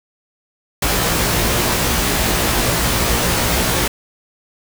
pink noise with comb filter, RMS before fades -17 dBFS, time 0.82-3.88 s, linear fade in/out 5 ms, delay 17 ms, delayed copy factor +1, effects none

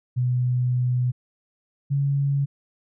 sine tone pair in turn, 124.7 / 140.05 Hz, B2 / C#3, +17 / +18 cents, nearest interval major second, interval 201 cents, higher second, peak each -19 dBFS, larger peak neither, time 0.16-1.12 / 1.9-2.46 s, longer first, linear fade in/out 20 ms, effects none

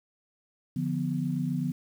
sine chord, B diminished, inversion first, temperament equal, 146.83 / 174.61 / 246.9 Hz, D3 / F3 / B3, 0 / 0 / 0 cents, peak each -31 dBFS, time 0.76-1.72 s, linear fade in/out 5 ms, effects 9-bit

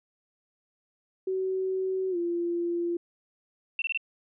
sine tone with pitch glide, 377.4 to 344.1 Hz, F#4 to F4, +34 to -26 cents, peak -26 dBFS, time 1.27-2.97 s, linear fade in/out 5 ms, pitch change -160 cents, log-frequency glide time 2.1-2.17 s
sine tone bursts, 2700 Hz, E7, 41 cents sharp, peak -26 dBFS, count 4, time 3.79-3.975 s, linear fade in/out 2 ms, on 29 ms, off 23 ms
effects none

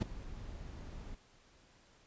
brown noise with ADSR envelope, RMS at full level -29 dBFS, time 0-1.15 s, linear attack 20 ms, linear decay 12 ms, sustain -17 dB, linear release 9 ms, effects pink hiss -65 dBFS RMS until 2.06 s + resampled to 16000 Hz

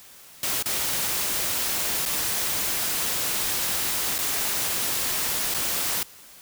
white noise with dropouts, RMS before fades -26 dBFS, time 0.43-6.03 s, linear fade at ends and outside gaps 2 ms, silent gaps 0.626-0.658 / 2.054-2.059 / 4.182-4.187 / 5.541-5.545 s, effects white hiss -48 dBFS RMS until 6.41 s

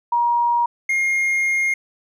sine / triangle tone pair in turn, 950 / 2133 Hz, A#5 / C7, +33 / +33 cents, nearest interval octave + major second, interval 1400 cents, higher second, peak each -15 dBFS, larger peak neither, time 0.12-0.66 / 0.89-1.74 s, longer second, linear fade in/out 5 ms, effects none

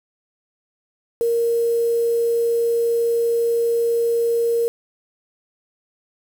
sine tone with quantisation, 466.2 Hz, A#4, in tune, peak -16 dBFS, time 1.21-4.68 s, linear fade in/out 0 ms, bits 6, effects none

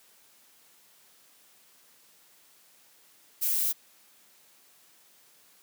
violet noise, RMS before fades -27 dBFS, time 3.41-3.73 s, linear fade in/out 20 ms, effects white hiss -60 dBFS RMS until 5.62 s + high-pass 150 Hz 12 dB/octave

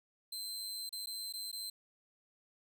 sawtooth tone with dropouts, 4101 Hz, C8, 36 cents flat, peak -37 dBFS, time 0.32-1.7 s, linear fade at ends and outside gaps 5 ms, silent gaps 0.893-0.926 / 1.06-1.07 / 1.326-1.336 / 1.516-1.527 s, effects none

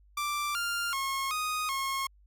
sawtooth tone with pitch steps, 1175 / 1398 / 1084 / 1244 / 1083 Hz, D6 / F6 / C#6 / D#6 / C#6, +1 / +1 / -39 / -1 / -41 cents, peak -26 dBFS, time 0.17-2.07 s, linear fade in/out 5 ms, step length 380 ms, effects added 50 Hz sine -57 dBFS peak until 2.26 s

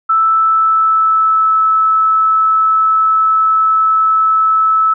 sine tone with pitch glide, 1318.5 to 1304.9 Hz, E6 to E6, 0 to -18 cents, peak -8 dBFS, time 0.09-4.94 s, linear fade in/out 10 ms, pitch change -18 cents, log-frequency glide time 0.26-1.57 s, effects none

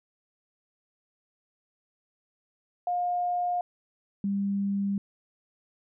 sine tone pair in turn, 711 / 199.06 Hz, F5 / G3, +31 / +27 cents, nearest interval octave + minor seventh, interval 2204 cents, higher first, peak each -25 dBFS, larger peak neither, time 2.87-3.61 / 4.24-4.98 s, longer neither, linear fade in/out 2 ms, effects none

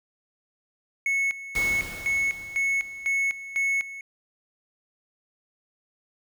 triangle tone with tremolo, 2200 Hz, C#7, 14 cents flat, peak -20 dBFS, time 1.06-4.01 s, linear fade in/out 2 ms, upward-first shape square, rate 2 Hz, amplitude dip 80%
pink noise with exponential decay, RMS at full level -33 dBFS, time 1.55-3.67 s, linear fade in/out 2 ms, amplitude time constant 460 ms
effects none

